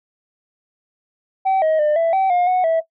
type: tone with pitch steps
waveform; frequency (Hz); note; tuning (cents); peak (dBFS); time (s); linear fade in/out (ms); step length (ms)
sine; 767 / 631 / 601 / 663 / 768 / 712 / 735 / 653; G5 / D#5 / D5 / E5 / G5 / F5 / F#5 / E5; -38 / +24 / +40 / +10 / -36 / +33 / -12 / -17; -11; 1.45-2.81; 20; 170
effects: noise-tail reverb RT60 0.1 s tail -17 dB re dry + tanh soft clip ceiling -13 dBFS